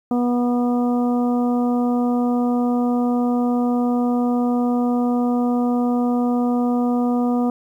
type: harmonic tone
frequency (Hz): 243.5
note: B3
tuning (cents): -24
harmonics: 1 / 2 / 3 / 4 / 5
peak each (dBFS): -17 / -26 / -27 / -35 / -34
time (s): 0.11-7.5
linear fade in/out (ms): 2
effects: 9-bit

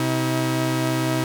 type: tone pair together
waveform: sawtooth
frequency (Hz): 128.8 / 320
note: C3 / D#4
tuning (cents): -27 / +49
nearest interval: octave + major third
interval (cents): 1576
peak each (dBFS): -19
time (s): 0-1.24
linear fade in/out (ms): 2
effects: none

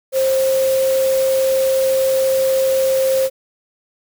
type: tone in noise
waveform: sine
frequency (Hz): 530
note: C5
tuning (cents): +22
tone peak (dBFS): -13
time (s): 0.12-3.3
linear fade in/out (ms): 50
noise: white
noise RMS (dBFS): -28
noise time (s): 0.12-3.3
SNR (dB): +12
effects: none

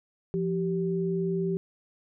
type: tone pair together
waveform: sine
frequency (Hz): 172.6 / 387.5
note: F3 / G4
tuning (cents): -20 / -20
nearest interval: octave + major second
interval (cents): 1400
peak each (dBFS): -28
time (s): 0.34-1.57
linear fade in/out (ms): 0
effects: none

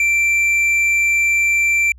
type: tone with tanh clipping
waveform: sine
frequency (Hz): 2349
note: D7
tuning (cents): 0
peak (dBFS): -14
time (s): 0-1.92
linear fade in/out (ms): 2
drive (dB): 6
effects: added 62 Hz sine -39 dBFS peak until 1.98 s

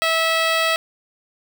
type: tone with notch filter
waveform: 10% pulse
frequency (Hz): 651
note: E5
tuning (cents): -22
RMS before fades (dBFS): -19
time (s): 0.02-0.76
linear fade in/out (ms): 0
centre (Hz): 11000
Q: 1.1
effects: none

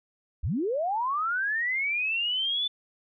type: linear sweep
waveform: sine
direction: up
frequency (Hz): 46.25 to 3520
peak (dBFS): -25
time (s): 0.43-2.68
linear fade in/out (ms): 10
effects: none

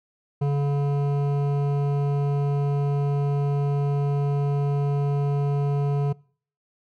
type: tone with hard clipping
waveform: sine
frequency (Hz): 142.3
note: C#3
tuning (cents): +46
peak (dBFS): -22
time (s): 0.41-6.13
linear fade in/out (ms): 10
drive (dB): 12
effects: noise-tail reverb RT60 0.5 s tail -24 dB re dry

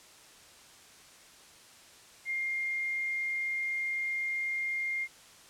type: tone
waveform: sine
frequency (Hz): 2118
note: C7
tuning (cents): +21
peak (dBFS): -30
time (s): 2.25-5.08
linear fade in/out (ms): 50
effects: white hiss -55 dBFS RMS until 5.49 s + low-pass 9000 Hz 12 dB/octave

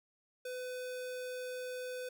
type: tone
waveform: square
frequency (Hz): 503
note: B4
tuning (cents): +32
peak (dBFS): -40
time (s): 0.45-2.09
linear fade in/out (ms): 5
effects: none

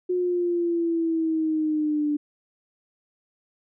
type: exponential sweep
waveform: sine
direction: down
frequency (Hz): 363.1 to 293.7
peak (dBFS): -21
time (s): 0.09-2.17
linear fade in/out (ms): 10
effects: none

